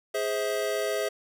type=chord; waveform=square; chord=Ab augmented; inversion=none; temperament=equal with one note detuned; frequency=415.3 / 523.3 / 647.6 Hz; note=Ab4 / C5 / E5; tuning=0 / 0 / -31 cents; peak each=-31 / -33 / -31 dBFS; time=0.14-1.09 s; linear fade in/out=10 ms; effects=none